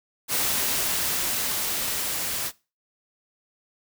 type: noise with level ramp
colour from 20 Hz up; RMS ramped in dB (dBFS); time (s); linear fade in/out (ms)
white; -24 to -29; 0.28-2.52; 50
effects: noise-tail reverb RT60 0.3 s tail -21 dB re dry